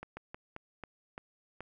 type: slowing click train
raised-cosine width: 0.5 ms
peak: -27 dBFS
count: 7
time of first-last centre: 0.03-1.606 s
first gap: 140 ms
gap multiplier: 1.25
effects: none